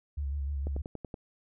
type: tone with vibrato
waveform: sine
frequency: 70.5 Hz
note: C#2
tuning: 30 cents sharp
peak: -30 dBFS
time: 0.17-0.82 s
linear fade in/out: 10 ms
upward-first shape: square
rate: 6.5 Hz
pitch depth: 45 cents each way
type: click train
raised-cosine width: 2 ms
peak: -25 dBFS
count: 6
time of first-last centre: 0.67-1.142 s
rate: 10.6 Hz
effects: none